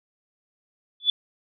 sine tone with exponential growth, 3458 Hz, A7, 31 cents flat, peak -12 dBFS, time 1-1.1 s, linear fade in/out 2 ms, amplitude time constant 20 ms, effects none

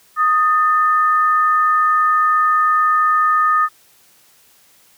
sine tone pair together, 1244.5 / 1787.1 Hz, D#6 / A6, 0 / +26 cents, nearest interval tritone, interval 626 cents, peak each -12 / -21 dBFS, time 0.16-3.69 s, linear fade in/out 50 ms, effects white hiss -52 dBFS RMS until 4.97 s + high-pass 60 Hz 12 dB/octave

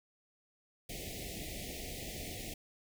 pink band-stop noise, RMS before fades -43 dBFS, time 0.89-2.54 s, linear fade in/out 5 ms, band 760 to 1900 Hz, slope 96 dB/octave, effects none

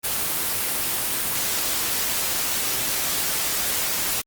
white noise, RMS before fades -24 dBFS, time 0.03-4.22 s, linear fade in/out 20 ms, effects Opus 24 kbps

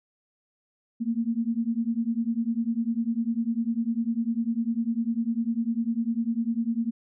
sine beating tone pair, 225.7 / 235.7 Hz, A3 / A#3, +44 / +19 cents, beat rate 10 Hz, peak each -27 dBFS, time 1-6.91 s, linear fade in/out 20 ms, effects none

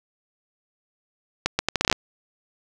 accelerating click train, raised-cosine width 0.2 ms, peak -3 dBFS, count 10, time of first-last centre 1.46-1.927 s, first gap 130 ms, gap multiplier 0.74, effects none

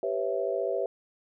sine chord, C# half-diminished seventh, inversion second, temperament equal with one note detuned, 392 / 493.9 / 548.3 / 659.3 Hz, G4 / B4 / C#5 / E5, 0 / 0 / -19 / 0 cents, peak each -32 dBFS, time 0.03-0.86 s, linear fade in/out 2 ms, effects none

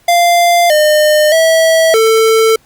square tone with pitch steps, 694 / 607 / 650 / 445.3 Hz, F5 / D#5 / E5 / A4, -11 / -43 / -24 / +21 cents, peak -7 dBFS, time 0.08-2.56 s, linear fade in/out 5 ms, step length 620 ms, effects pink hiss -50 dBFS RMS until 2.65 s + Opus 48 kbps

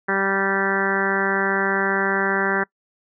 harmonic tone with a mistuned harmonic, 195 Hz, G3, 9 cents flat, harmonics 1 / 2 / 3 / 4 / 5 / 6 / 7 / 8 / 9 / 10, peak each -28 / -25 / -31 / -29 / -30 / -31 / -28 / -25 / -26 / -30 dBFS, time 0.08-2.64 s, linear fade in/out 10 ms, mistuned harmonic 7, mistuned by +16 cents, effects noise-tail reverb RT60 0.1 s tail -24 dB re dry

